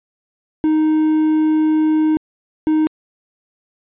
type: tone pair in turn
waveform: triangle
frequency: 311.1 / 311.1 Hz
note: D#4 / D#4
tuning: 0 / 0 cents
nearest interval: unison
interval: 0 cents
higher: neither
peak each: -10 dBFS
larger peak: neither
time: 0.64-2.17 / 2.67-2.87 s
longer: first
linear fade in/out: 0 ms
effects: resampled to 8000 Hz